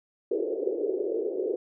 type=band-pass noise; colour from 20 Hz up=pink; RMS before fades=-29 dBFS; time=0.31-1.56 s; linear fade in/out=5 ms; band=370 to 480 Hz; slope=48 dB/octave; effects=none